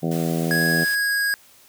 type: harmonic tone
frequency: 82.41 Hz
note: E2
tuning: in tune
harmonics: 2 / 3 / 4 / 5 / 6 / 7 / 8 / 9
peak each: -23 / -27 / -29 / -31 / -33 / -34 / -35 / -36 dBFS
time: 0.02-0.85 s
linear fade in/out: 20 ms
type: noise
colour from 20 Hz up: white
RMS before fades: -37 dBFS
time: 0.11-0.95 s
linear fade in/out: 5 ms
type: tone with pitch glide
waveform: square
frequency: 1661.2 to 1644 Hz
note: G#6 to G#6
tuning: 0 to -18 cents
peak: -20 dBFS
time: 0.51-1.34 s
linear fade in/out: 0 ms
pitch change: -18 cents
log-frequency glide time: 0.72-1.23 s
effects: white hiss -52 dBFS RMS until 1.68 s